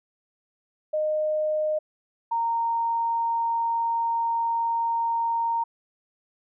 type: tone pair in turn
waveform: sine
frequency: 615 / 924.7 Hz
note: D#5 / A#5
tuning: -20 / -14 cents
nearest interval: perfect fifth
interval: 706 cents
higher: second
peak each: -22 dBFS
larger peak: neither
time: 0.93-1.79 / 2.31-5.64 s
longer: second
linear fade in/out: 10 ms
effects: none